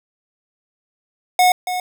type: tone with echo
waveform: square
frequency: 729 Hz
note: F#5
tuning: 26 cents flat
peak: -11 dBFS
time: 1.39-1.52 s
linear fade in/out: 2 ms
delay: 280 ms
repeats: 1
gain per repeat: -10 dB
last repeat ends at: 1.8 s
effects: none